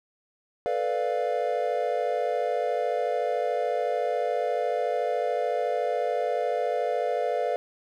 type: chord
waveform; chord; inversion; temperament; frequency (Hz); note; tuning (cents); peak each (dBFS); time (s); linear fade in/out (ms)
triangle; B half-diminished seventh; third; equal; 440 / 493.9 / 587.3 / 698.5; A4 / B4 / D5 / F5; 0 / 0 / 0 / 0; -30 / -27 / -28 / -27; 0.66-7.56; 0
effects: none